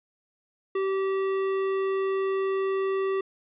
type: tone with tanh clipping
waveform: sine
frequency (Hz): 386.3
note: G4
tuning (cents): -25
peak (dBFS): -26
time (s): 0.75-3.21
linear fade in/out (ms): 5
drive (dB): 15
effects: resampled to 8000 Hz